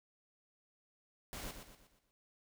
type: noise with echo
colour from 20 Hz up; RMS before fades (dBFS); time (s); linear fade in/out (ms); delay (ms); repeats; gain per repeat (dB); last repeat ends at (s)
pink; -45; 1.33-1.51; 0; 120; 5; -7; 2.11
effects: none